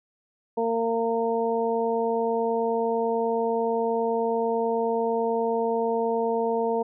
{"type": "harmonic tone", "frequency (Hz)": 229.3, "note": "A#3", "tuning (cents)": -28, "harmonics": [1, 2, 3, 4], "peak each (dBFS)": [-31, -24, -30, -30], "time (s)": [0.57, 6.83], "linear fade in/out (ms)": 10, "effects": []}